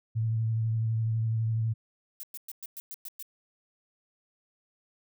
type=tone with vibrato; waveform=sine; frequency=112.2 Hz; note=A2; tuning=34 cents sharp; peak=-25 dBFS; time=0.15-1.74 s; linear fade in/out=20 ms; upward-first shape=sine; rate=12 Hz; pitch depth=23 cents each way
type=noise bursts; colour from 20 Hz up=violet; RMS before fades=-40 dBFS; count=8; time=2.2-3.226 s; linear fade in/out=0 ms; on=32 ms; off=110 ms
effects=none